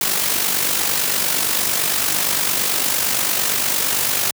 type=noise with amplitude modulation; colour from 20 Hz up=white; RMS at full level=-17 dBFS; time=0.01-4.31 s; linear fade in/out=2 ms; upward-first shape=sine; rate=48.8 Hz; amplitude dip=50%; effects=high-pass 100 Hz 12 dB/octave